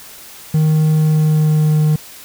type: tone with pitch glide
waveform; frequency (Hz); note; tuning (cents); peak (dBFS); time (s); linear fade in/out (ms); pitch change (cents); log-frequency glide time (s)
triangle; 155.56 to 153.06; D#3 to D#3; 0 to -28; -8; 0.54-1.96; 5; -28; 0.93-1.83
effects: white hiss -37 dBFS RMS until 2.24 s